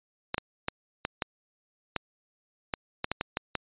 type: clicks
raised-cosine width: 0.3 ms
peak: -12 dBFS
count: 12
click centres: 0.344 / 0.381 / 0.684 / 1.051 / 1.222 / 1.963 / 2.738 / 3.044 / 3.116 / 3.211 / 3.371 / 3.553 s
effects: resampled to 8000 Hz